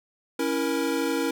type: chord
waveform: square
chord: A# diminished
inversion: first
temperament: equal with one note detuned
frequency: 277.2 / 329.6 / 471.3 Hz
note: C#4 / E4 / A#4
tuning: 0 / 0 / +19 cents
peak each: -29 dBFS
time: 0.39-1.31 s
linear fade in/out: 5 ms
effects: none